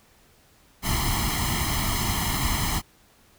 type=noise with comb filter; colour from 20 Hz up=pink; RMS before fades=-25 dBFS; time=0.82-2.82 s; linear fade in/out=50 ms; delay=0.97 ms; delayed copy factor=+0.95; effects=pink hiss -58 dBFS RMS until 3.38 s